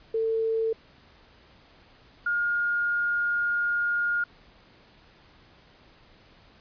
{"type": "tone pair in turn", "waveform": "sine", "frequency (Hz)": [447.8, 1421.7], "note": ["A4", "F6"], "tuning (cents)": [30, 30], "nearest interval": "octave + minor sixth", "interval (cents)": 2000, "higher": "second", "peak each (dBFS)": -23, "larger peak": "neither", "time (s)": [[0.14, 0.73], [2.26, 4.24]], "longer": "second", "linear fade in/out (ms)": 5, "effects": ["pink hiss -56 dBFS RMS until 6.6 s", "resampled to 11025 Hz"]}